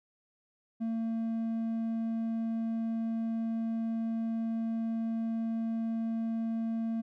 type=tone with hard clipping; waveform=sine; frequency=226.5 Hz; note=A#3; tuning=50 cents flat; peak=-31 dBFS; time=0.8-7.02 s; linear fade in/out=20 ms; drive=3 dB; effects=none